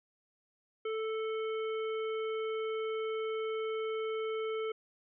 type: harmonic tone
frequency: 440 Hz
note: A4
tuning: in tune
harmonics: 1 / 3 / 5 / 7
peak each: -33 / -43 / -47 / -50 dBFS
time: 0.85-4.72 s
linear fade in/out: 5 ms
effects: none